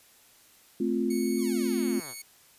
sine chord, F major, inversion first, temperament equal, 220 / 261.6 / 349.2 Hz, A3 / C4 / F4, 0 / 0 / 0 cents, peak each -29 dBFS, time 0.8-2 s, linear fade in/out 5 ms
5% pulse tone, 2217 Hz, C#7, in tune, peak -28 dBFS, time 1.1-2.22 s, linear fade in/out 5 ms
5% pulse exponential sweep, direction down, 1275 to 110 Hz, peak -32 dBFS, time 1.37-2.15 s, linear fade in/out 50 ms
effects white hiss -58 dBFS RMS until 2.58 s + resampled to 32000 Hz

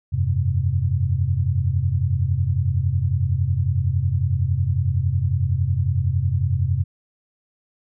sine chord, F suspended second, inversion none, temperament just, 87.31 / 98.22 / 130.96 Hz, F2 / G2 / C3, 0 / +4 / +2 cents, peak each -22 dBFS, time 0.12-6.84 s, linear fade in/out 20 ms, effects none

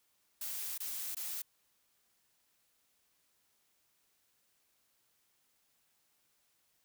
blue noise with dropouts, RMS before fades -40 dBFS, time 0.41-1.42 s, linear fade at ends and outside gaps 5 ms, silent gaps 0.779-0.802 / 1.148-1.167 s, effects white hiss -75 dBFS RMS until 6.84 s

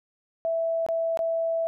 sine tone with dropouts, 659.3 Hz, E5, in tune, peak -23 dBFS, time 0.45-1.67 s, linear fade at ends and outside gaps 0 ms, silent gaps 0.864-0.887 / 1.173-1.191 s, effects none

